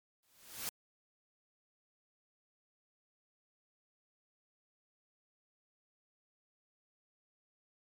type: noise with exponential growth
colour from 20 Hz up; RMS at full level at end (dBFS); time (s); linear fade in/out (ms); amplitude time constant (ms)
white; -37; 0.23-0.69; 0; 99
effects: MP3 96 kbps